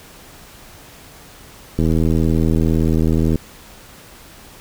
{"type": "click train", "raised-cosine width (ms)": 3, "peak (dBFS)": -5, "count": 127, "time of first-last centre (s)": [1.79, 3.357], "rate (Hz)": 80.4, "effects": ["pink hiss -42 dBFS RMS until 4.6 s"]}